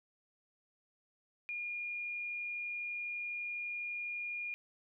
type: tone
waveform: sine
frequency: 2424 Hz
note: D#7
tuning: 46 cents flat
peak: -37 dBFS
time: 1.49-4.54 s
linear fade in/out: 0 ms
effects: none